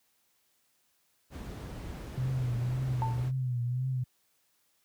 brown noise, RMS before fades -37 dBFS, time 1.3-3.32 s, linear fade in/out 50 ms
sine tone with vibrato, 125.4 Hz, B2, 27 cents sharp, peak -28 dBFS, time 2.17-4.04 s, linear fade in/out 10 ms, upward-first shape triangle, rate 1.9 Hz, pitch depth 90 cents each way
sine tone with exponential decay, 890 Hz, A5, 20 cents sharp, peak -27 dBFS, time 3.02-3.28 s, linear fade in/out 0 ms, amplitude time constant 55 ms
effects white hiss -72 dBFS RMS until 4.84 s + high-pass 60 Hz 12 dB/octave

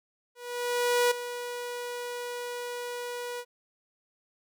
sawtooth tone with ADSR envelope, 486.1 Hz, B4, 28 cents flat, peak -17 dBFS, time 0.35-3.45 s, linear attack 760 ms, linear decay 10 ms, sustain -13 dB, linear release 59 ms, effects none

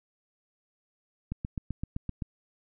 click train, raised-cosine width 5 ms, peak -20 dBFS, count 8, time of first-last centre 1.32-2.222 s, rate 7.76 Hz, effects none

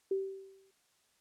sine tone with exponential decay, 386.9 Hz, G4, 23 cents flat, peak -27 dBFS, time 0.11-0.71 s, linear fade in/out 5 ms, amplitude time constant 130 ms, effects white hiss -72 dBFS RMS until 1.2 s + low-pass 10000 Hz 12 dB/octave

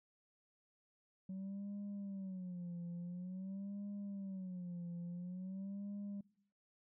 sine tone with vibrato, 187.1 Hz, F#3, 20 cents sharp, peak -40 dBFS, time 1.29-6.21 s, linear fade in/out 5 ms, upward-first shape sine, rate 0.48 Hz, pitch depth 140 cents each way, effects noise-tail reverb RT60 0.8 s tail -25 dB re dry + tanh soft clip ceiling -41 dBFS

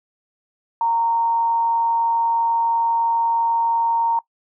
sine tone with amplitude modulation, 923 Hz, A#5, 17 cents flat, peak -15 dBFS, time 0.81-4.19 s, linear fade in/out 2 ms, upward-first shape sine, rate 184 Hz, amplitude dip 25%, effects noise-tail reverb RT60 0.1 s tail -20 dB re dry

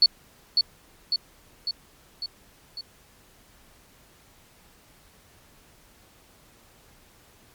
sine tone with echo, 4435 Hz, C#8, in tune, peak -12 dBFS, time 0.02-0.06 s, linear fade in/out 2 ms, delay 550 ms, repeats 5, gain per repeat -4 dB, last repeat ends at 2.81 s, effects pink hiss -56 dBFS RMS until 7.54 s + MP3 96 kbps

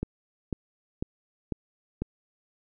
click train, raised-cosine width 3 ms, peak -16 dBFS, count 5, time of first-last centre 0.03-2.02 s, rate 2.01 Hz, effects none

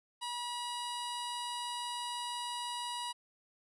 15% pulse tone with notch filter, 966 Hz, B5, 39 cents flat, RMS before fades -39 dBFS, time 0.21-3.13 s, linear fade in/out 20 ms, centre 2100 Hz, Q 1.7, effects resampled to 24000 Hz

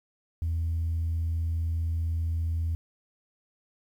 sine tone, 82.41 Hz, E2, in tune, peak -24 dBFS, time 0.42-2.75 s, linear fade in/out 0 ms, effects tanh soft clip ceiling -23 dBFS + 10-bit

